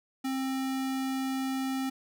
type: tone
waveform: square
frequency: 264.9 Hz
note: C4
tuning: 22 cents sharp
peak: -30 dBFS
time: 0.24-1.9 s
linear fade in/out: 10 ms
effects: none

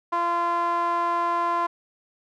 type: tone with band-pass filter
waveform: sawtooth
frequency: 343.7 Hz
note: F4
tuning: 28 cents flat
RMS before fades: -24 dBFS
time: 0.12-1.67 s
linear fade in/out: 10 ms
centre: 1000 Hz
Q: 4.3
effects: none

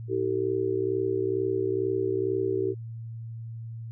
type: tone with amplitude modulation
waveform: sine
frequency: 383.7 Hz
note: G4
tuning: 37 cents flat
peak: -20 dBFS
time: 0.08-2.75 s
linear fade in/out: 50 ms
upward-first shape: sine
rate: 62.2 Hz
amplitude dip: 95%
effects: added 114 Hz sine -35 dBFS peak until 3.91 s

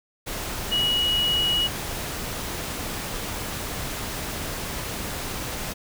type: tone in noise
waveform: sine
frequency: 2911 Hz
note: F#7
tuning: 29 cents flat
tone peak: -20 dBFS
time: 0.71-1.68 s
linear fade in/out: 20 ms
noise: pink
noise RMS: -31 dBFS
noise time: 0.26-5.74 s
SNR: +8 dB
effects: none

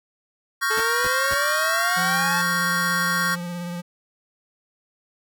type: chord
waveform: square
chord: G half-diminished seventh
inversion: second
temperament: equal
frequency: 1108.7 / 1396.9 / 1568 / 1864.7 Hz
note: Db6 / F6 / G6 / Bb6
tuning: 0 / 0 / 0 / 0 cents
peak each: -27 dBFS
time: 0.61-3.36 s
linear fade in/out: 20 ms
type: exponential sweep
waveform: sawtooth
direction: up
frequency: 429.6 to 880 Hz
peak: -22 dBFS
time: 0.7-2.42 s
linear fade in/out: 10 ms
type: noise bursts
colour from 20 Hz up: pink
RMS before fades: -31 dBFS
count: 3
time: 0.77-1.344 s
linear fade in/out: 5 ms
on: 38 ms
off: 230 ms
type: tone with vibrato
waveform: square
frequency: 174.61 Hz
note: F3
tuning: in tune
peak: -29 dBFS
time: 1.96-3.82 s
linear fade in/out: 20 ms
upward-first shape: sine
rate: 17 Hz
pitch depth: 23 cents each way
effects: none

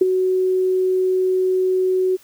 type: tone with ADSR envelope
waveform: sine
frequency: 372.1 Hz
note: F#4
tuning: 10 cents sharp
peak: -7 dBFS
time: 0.01-2.17 s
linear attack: 7 ms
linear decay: 16 ms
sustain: -8 dB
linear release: 22 ms
effects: white hiss -51 dBFS RMS until 2.23 s

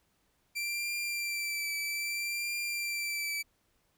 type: tone with vibrato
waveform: sawtooth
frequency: 2349 Hz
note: D7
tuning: in tune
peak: -29 dBFS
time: 0.55-3.43 s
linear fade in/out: 20 ms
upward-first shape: triangle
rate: 0.62 Hz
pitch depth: 31 cents each way
effects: pink hiss -73 dBFS RMS until 3.97 s

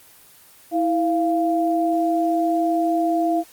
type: tone pair together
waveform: sine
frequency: 326.6 / 692 Hz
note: E4 / F5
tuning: -16 / -16 cents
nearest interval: octave + minor second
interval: 1300 cents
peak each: -20 dBFS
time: 0.71-3.44 s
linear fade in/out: 50 ms
effects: white hiss -49 dBFS RMS until 3.52 s + Opus 24 kbps

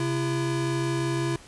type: tone pair together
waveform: square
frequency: 134.28 / 337.2 Hz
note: C3 / E4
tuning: +45 / +39 cents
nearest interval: octave + major third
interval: 1594 cents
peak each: -28 dBFS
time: 0-1.36 s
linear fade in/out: 2 ms
effects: pink hiss -49 dBFS RMS until 1.47 s + resampled to 24000 Hz

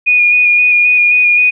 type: tone with vibrato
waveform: sine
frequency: 2453 Hz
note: D#7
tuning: 25 cents flat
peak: -6 dBFS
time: 0.06-1.51 s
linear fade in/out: 20 ms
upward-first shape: square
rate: 3.8 Hz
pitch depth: 15 cents each way
effects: none

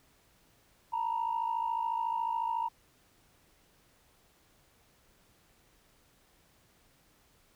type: tone pair together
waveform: sine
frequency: 908 / 962 Hz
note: A#5 / B5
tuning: -46 / -46 cents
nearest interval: minor second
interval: 100 cents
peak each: -31 / -32 dBFS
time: 0.92-2.69 s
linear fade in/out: 20 ms
effects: tanh soft clip ceiling -24 dBFS + pink hiss -66 dBFS RMS until 7.55 s

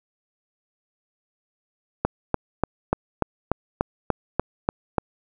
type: click train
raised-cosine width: 1 ms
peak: -5 dBFS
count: 11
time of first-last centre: 2.05-4.983 s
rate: 3.41 Hz
effects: none

